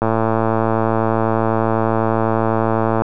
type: click train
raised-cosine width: 1 ms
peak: -3 dBFS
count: 337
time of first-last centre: 0.02-3.02 s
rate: 112 Hz
effects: none